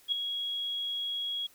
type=tone with ADSR envelope; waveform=sine; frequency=3316 Hz; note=G#7; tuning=3 cents flat; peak=-23 dBFS; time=0.08-1.47 s; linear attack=42 ms; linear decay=4 ms; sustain=-8 dB; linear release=10 ms; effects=white hiss -60 dBFS RMS until 1.54 s